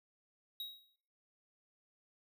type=tone with exponential decay; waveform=square; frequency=3811 Hz; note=A#7; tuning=38 cents sharp; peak=-39 dBFS; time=0.6-0.96 s; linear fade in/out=2 ms; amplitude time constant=78 ms; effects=noise-tail reverb RT60 0.6 s tail -18 dB re dry